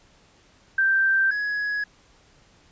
sine / triangle tone pair in turn, 1568 / 1674.6 Hz, G6 / G#6, 0 / +14 cents, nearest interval minor second, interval 114 cents, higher second, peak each -17 / -22 dBFS, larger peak first, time 0.78-1.31 / 1.31-1.84 s, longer neither, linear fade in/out 5 ms, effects pink hiss -57 dBFS RMS until 2.71 s + resampled to 16000 Hz

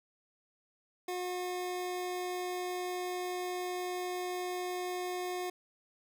25% pulse tone, 361.1 Hz, F#4, 42 cents flat, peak -31 dBFS, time 1.08-5.5 s, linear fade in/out 5 ms, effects none

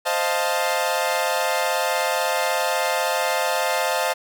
sawtooth chord, F dominant seventh, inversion second, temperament equal, 523.3 / 622.3 / 698.5 / 880 Hz, C5 / Eb5 / F5 / A5, 0 / 0 / 0 / 0 cents, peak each -22 dBFS, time 0.05-4.14 s, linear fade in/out 20 ms, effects none

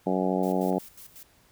harmonic tone, 93 Hz, F#2, 9 cents sharp, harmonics 2 / 3 / 4 / 5 / 6 / 7 / 8 / 9, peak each -28 / -30 / -31 / -32 / -33 / -33 / -34 / -35 dBFS, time 0.06-0.79 s, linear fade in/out 10 ms
blue noise with tremolo, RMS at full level -46 dBFS, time 0.43-1.23 s, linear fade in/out 2 ms, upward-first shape square, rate 5.5 Hz, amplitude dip 75%
click, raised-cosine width 0.5 ms, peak -37 dBFS, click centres 0.728 s
effects pink hiss -61 dBFS RMS until 1.51 s

